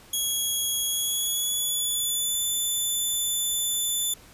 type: tone with pitch glide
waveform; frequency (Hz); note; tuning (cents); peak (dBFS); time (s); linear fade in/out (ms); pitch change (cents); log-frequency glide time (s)
10% pulse; 3322 to 3511; G#7 to A7; 0 to -4; -17; 0.13-4.14; 5; +96; 0.87-2.41
effects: pink hiss -51 dBFS RMS until 4.33 s + resampled to 32000 Hz